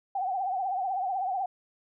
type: tone with vibrato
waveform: sine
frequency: 758 Hz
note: F#5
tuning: 42 cents sharp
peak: -27 dBFS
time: 0.15-1.46 s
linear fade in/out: 5 ms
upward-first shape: triangle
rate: 16 Hz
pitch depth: 110 cents each way
effects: none